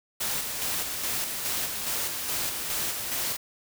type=noise with tremolo; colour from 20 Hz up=white; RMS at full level=-29 dBFS; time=0.2-3.37 s; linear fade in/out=10 ms; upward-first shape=square; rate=2.4 Hz; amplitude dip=35%; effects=none